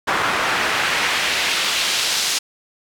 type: noise with band-pass filter sweep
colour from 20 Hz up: pink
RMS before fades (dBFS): -20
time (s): 0.07-2.39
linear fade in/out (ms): 10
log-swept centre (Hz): 1200 to 5000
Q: 1
effects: none